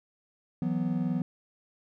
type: chord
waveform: triangle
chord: E suspended second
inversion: none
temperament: equal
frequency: 164.81 / 185 / 246.9 Hz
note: E3 / F#3 / B3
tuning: 0 / 0 / 0 cents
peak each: -29 dBFS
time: 0.62-1.22 s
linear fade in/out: 2 ms
effects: none